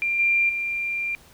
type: tone with level steps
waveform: sine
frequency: 2381 Hz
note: D7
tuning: 23 cents sharp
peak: -21 / -17 / -24 dBFS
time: 0.02-1.15 s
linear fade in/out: 0 ms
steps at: 0.19 / 0.49 s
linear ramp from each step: 5 ms
effects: pink hiss -52 dBFS RMS until 1.33 s